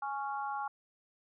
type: harmonic tone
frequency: 277.2 Hz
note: C#4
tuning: in tune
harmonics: 3 / 4 / 5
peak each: -36 / -40 / -42 dBFS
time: 0.02-0.68 s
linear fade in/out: 5 ms
effects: none